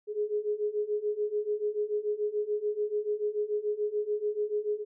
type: beating tone pair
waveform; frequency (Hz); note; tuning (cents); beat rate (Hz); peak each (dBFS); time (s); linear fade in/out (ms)
sine; 415.3 / 422.2; G#4 / G#4; 0 / +29; 6.9; -32 / -30; 0.07-4.85; 50
effects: none